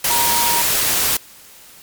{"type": "tone in noise", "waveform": "sine", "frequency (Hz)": 944, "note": "A#5", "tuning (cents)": 22, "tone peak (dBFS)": -19, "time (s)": [0.1, 0.62], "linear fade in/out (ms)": 5, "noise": "white", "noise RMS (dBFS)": -17, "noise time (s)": [0.04, 1.17], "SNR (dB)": -5, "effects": ["white hiss -43 dBFS RMS until 1.82 s", "MP3 96 kbps"]}